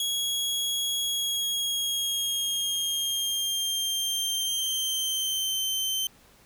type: tone with pitch glide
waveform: sawtooth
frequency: 3322 to 3100 Hz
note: G#7 to G7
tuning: 0 to -20 cents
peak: -23 dBFS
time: 0-6.07 s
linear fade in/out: 2 ms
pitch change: -120 cents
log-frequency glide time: 1.03-5.59 s
effects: pink hiss -57 dBFS RMS until 6.45 s